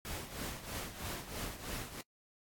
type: noise with tremolo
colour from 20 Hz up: pink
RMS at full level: -40 dBFS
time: 0.05-2.01 s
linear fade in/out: 0 ms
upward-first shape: triangle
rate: 3.1 Hz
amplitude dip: 75%
effects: noise-tail reverb RT60 0.1 s tail -25 dB re dry + AAC 64 kbps